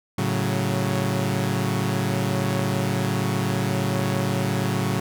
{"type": "chord", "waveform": "sawtooth", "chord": "F# minor", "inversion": "first", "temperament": "equal", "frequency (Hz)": [110, 138.59, 185], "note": ["A2", "C#3", "F#3"], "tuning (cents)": [0, 0, 0], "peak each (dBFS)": -22, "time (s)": [0.18, 5], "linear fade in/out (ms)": 5, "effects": []}